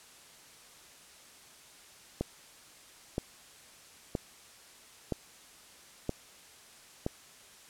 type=click train; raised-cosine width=2 ms; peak=-17 dBFS; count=6; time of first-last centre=2.21-7.064 s; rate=1.03 Hz; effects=white hiss -55 dBFS RMS until 7.69 s + low-pass 10000 Hz 12 dB/octave